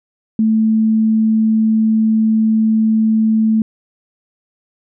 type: tone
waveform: sine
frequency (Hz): 220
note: A3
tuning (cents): 0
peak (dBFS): -10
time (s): 0.39-3.62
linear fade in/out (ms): 2
effects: none